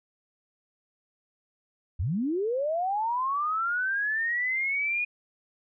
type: linear sweep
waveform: sine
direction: up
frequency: 66.3 to 2466 Hz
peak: -25 dBFS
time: 1.99-5.05 s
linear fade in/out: 10 ms
effects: none